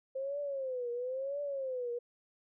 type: tone with vibrato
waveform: sine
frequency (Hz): 525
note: C5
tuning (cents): +6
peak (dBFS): -34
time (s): 0.15-1.99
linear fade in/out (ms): 10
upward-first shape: triangle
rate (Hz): 0.99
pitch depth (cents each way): 180
effects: none